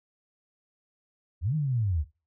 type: linear two-way sweep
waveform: sine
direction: up then down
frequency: 67.2 to 159.1 to 67.2 Hz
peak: -24 dBFS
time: 1.41-2.05 s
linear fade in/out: 50 ms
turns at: 1.55 s
effects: noise-tail reverb RT60 0.3 s tail -17 dB re dry